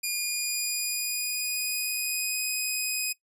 10% pulse tone with pitch glide, 2430 to 2506 Hz, D#7 to D#7, -42 to +12 cents, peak -19 dBFS, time 0.03-3.13 s, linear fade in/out 10 ms, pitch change +54 cents, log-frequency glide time 0.13-2.45 s, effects noise-tail reverb RT60 0.1 s tail -18 dB re dry + resampled to 32000 Hz

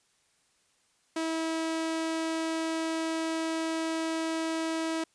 sawtooth tone, 323.8 Hz, E4, 31 cents flat, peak -25 dBFS, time 1.16-5.04 s, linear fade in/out 5 ms, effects white hiss -69 dBFS RMS until 5.14 s + resampled to 22050 Hz

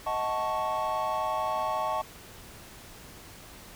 triangle chord, D# half-diminished seventh, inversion none, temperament equal with one note detuned, 628.8 / 740 / 880 / 1108.7 Hz, D#5 / F#5 / A5 / C#6, +18 / 0 / 0 / 0 cents, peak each -31 / -33 / -30 / -30 dBFS, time 0.06-2.02 s, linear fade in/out 10 ms, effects pink hiss -48 dBFS RMS until 3.75 s

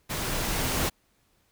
pink noise with level ramp, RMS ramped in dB -31 to -26 dBFS, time 0.09-0.9 s, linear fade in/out 20 ms, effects pink hiss -68 dBFS RMS until 1.51 s

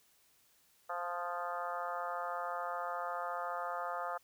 harmonic tone with a mistuned harmonic, 174.61 Hz, F3, in tune, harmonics 3 / 4 / 5 / 6 / 7 / 8 / 9 / 10, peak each -44 / -41 / -44 / -46 / -41 / -47 / -53 / -54 dBFS, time 0.89-4.18 s, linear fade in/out 10 ms, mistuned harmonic 7, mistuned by +20 cents, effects white hiss -69 dBFS RMS until 4.23 s

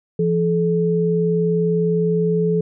sine tone pair together, 169.88 / 430.3 Hz, F3 / A4, -48 / -39 cents, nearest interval octave + major third, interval 1609 cents, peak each -18 dBFS, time 0.19-2.61 s, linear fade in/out 5 ms, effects none

